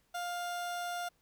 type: tone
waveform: 30% pulse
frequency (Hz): 703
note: F5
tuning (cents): +11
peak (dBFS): -33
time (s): 0.14-1.09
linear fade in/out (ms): 10
effects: pink hiss -73 dBFS RMS until 1.21 s